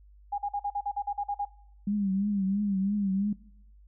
sine tone bursts, 814 Hz, G#5, 35 cents flat, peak -27 dBFS, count 11, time 0.32-1.453 s, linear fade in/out 10 ms, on 63 ms, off 44 ms
sine tone with vibrato, 198.9 Hz, G3, 25 cents sharp, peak -25 dBFS, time 1.87-3.33 s, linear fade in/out 5 ms, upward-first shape triangle, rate 3 Hz, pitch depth 97 cents each way
effects noise-tail reverb RT60 0.8 s tail -21 dB re dry + added 50 Hz sine -52 dBFS peak until 3.87 s

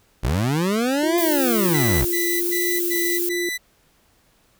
25% pulse linear two-way sweep, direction up then down, 51.3 to 349.2 to 51.3 Hz, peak -15 dBFS, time 0.23-2.05 s, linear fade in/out 10 ms, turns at 1.18 s
sine tone with vibrato, 348.8 Hz, F4, 2 cents flat, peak -23 dBFS, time 1.03-3.49 s, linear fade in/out 2 ms, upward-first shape sine, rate 1.4 Hz, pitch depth 15 cents each way
violet noise, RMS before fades -25 dBFS, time 1.18-3.29 s, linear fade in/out 0 ms
sawtooth tone bursts, 1986 Hz, B6, 9 cents sharp, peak -21 dBFS, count 5, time 1.73-3.58 s, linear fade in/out 20 ms, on 290 ms, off 100 ms
effects pink hiss -60 dBFS RMS until 4.59 s

